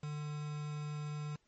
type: tone with quantisation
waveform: triangle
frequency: 149.3 Hz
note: D3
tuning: 29 cents sharp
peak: -36 dBFS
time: 0.03-1.36 s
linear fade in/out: 5 ms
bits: 8
effects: pink hiss -75 dBFS RMS until 1.47 s + MP3 32 kbps